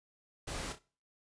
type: noise with echo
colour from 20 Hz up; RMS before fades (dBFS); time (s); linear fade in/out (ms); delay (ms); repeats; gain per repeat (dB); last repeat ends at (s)
pink; -40; 0.47-0.73; 10; 30; 2; -9; 0.79
effects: noise-tail reverb RT60 0.4 s tail -22 dB re dry + resampled to 22050 Hz